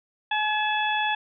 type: harmonic tone with a mistuned harmonic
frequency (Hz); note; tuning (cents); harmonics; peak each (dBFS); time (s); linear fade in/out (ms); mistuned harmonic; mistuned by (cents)
850; G#5; +40; 1 / 2 / 3 / 4; -25 / -28 / -30 / -31; 0.31-1.15; 5; 3; +44
effects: none